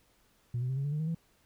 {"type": "tone with pitch steps", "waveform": "sine", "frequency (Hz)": [120.6, 126.16, 131.97, 138.05, 144.42, 151.07, 158.03, 165.32], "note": ["B2", "B2", "C3", "C#3", "D3", "D3", "D#3", "E3"], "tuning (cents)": [-41, 37, 15, -7, -29, 49, 27, 5], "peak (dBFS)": -28, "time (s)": [0.54, 1.148], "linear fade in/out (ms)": 5, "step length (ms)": 76, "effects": ["tanh soft clip ceiling -27 dBFS", "pink hiss -68 dBFS RMS until 1.45 s"]}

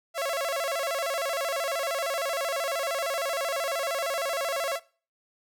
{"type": "tone with vibrato", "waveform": "sawtooth", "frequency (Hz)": 608, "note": "D#5", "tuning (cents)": -40, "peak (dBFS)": -23, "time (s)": [0.14, 4.8], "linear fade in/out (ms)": 50, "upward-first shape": "square", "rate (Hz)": 13, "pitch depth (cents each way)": 170, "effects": ["noise-tail reverb RT60 0.4 s tail -22 dB re dry"]}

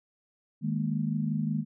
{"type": "chord", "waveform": "sine", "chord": "D# suspended fourth", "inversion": "none", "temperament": "equal", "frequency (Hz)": [155.56, 207.7, 233.1], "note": ["D#3", "G#3", "A#3"], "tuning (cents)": [0, 0, 0], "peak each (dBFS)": [-30, -31, -32], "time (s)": [0.61, 1.65], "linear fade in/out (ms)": 50, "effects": []}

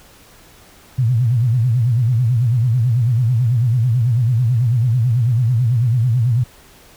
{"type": "tone with vibrato", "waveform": "sine", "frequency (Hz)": 119.7, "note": "A#2", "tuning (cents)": 46, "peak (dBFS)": -12, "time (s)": [0.98, 6.44], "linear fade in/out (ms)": 10, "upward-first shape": "sine", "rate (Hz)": 9.1, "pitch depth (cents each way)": 150, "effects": ["pink hiss -46 dBFS RMS until 6.96 s"]}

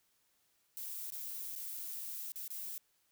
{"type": "noise with dropouts", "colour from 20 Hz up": "violet", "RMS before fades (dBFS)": -43, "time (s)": [0.77, 2.78], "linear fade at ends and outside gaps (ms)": 0, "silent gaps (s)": [[1.103, 1.122], [1.553, 1.56], [2.32, 2.358], [2.478, 2.504]], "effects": ["white hiss -75 dBFS RMS until 3.11 s"]}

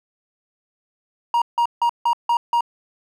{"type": "tone bursts", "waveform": "triangle", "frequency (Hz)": 945, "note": "A#5", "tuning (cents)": 23, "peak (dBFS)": -13, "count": 6, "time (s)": [1.34, 2.608], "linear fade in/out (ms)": 2, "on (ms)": 78, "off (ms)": 160, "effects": []}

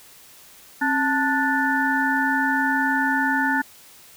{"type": "harmonic tone with a mistuned harmonic", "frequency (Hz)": 293.7, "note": "D4", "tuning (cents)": 0, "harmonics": [1, 3, 5, 6], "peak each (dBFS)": [-24, -24, -24, -24], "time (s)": [0.81, 3.62], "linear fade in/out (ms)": 10, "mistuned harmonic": 1, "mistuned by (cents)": -150, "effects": ["white hiss -48 dBFS RMS until 4.16 s"]}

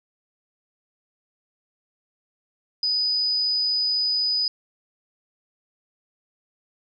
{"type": "tone", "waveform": "sine", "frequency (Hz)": 4978, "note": "D#8", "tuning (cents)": 0, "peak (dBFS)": -20, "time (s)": [2.83, 4.48], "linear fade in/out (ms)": 2, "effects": []}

